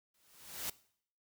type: noise with exponential growth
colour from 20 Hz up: white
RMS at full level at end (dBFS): -36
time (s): 0.14-0.7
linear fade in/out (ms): 5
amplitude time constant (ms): 120
effects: noise-tail reverb RT60 0.6 s tail -20 dB re dry